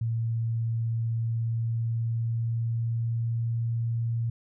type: tone with pitch glide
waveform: sine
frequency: 114.5 to 115.9 Hz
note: A#2 to A#2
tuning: -31 to -10 cents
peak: -25 dBFS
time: 0.01-4.3 s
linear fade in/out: 5 ms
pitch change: +21 cents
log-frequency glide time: 1.13-3.6 s
effects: none